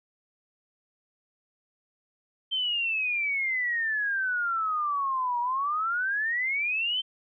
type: exponential two-way sweep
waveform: sine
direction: down then up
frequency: 3136 to 949 to 3136 Hz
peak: -25 dBFS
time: 2.51-7.02 s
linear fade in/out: 20 ms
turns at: 5.4 s
effects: none